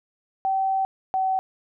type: tone pair in turn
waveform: sine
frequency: 770 / 760.3 Hz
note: G5 / F#5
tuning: -31 / +47 cents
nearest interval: unison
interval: 22 cents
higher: first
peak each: -20 dBFS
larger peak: neither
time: 0.45-0.85 / 1.14-1.39 s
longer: first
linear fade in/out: 0 ms
effects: none